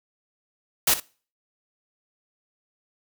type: noise with echo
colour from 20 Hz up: white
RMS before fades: -19 dBFS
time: 0.87-0.94 s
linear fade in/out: 5 ms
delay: 61 ms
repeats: 1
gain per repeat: -14 dB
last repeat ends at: 1.001 s
effects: noise-tail reverb RT60 0.4 s tail -23 dB re dry